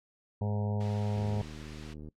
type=harmonic tone; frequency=103.83 Hz; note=G#2; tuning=in tune; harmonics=1 / 2 / 4 / 5 / 6 / 7 / 8 / 9; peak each=-30 / -36 / -42 / -44 / -46 / -47 / -48 / -49 dBFS; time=0.41-1.42 s; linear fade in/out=5 ms
type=noise; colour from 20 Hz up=white; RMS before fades=-46 dBFS; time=0.8-1.94 s; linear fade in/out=10 ms
type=click train; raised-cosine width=3 ms; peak=-33 dBFS; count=71; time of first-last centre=1.17-2.086 s; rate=76.4 Hz
effects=noise-tail reverb RT60 0.1 s tail -20 dB re dry + low-pass 4000 Hz 12 dB/octave